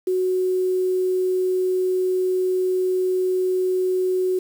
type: tone with quantisation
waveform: sine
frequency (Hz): 370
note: F#4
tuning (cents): 0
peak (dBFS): -18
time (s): 0.07-4.39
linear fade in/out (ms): 5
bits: 7
effects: none